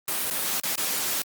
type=noise with dropouts; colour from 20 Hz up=white; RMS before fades=-27 dBFS; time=0.08-1.22 s; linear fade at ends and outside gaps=1 ms; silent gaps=0.301-0.309 / 0.6-0.635 / 0.756-0.778 s; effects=high-pass 150 Hz 12 dB/octave + Opus 32 kbps